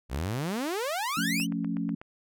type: exponential sweep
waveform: sawtooth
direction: up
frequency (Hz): 57.5 to 3136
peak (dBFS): -25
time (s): 0.09-1.47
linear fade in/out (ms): 50
type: chord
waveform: sine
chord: F augmented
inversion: none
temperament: equal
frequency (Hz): 174.61 / 220 / 277.2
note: F3 / A3 / C#4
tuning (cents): 0 / 0 / 0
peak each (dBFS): -32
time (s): 1.17-1.95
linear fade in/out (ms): 5
type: click train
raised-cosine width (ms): 0.5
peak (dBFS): -29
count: 6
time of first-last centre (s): 1.4-2.015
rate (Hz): 8.13
effects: none